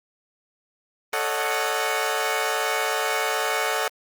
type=chord; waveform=15% pulse; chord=D# half-diminished seventh; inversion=second; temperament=equal with one note detuned; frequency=440 / 554.4 / 615.5 / 740 Hz; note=A4 / C#5 / D#5 / F#5; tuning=0 / 0 / -19 / 0 cents; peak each=-21 / -23 / -23 / -21 dBFS; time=1.13-3.88 s; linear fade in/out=2 ms; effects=Opus 32 kbps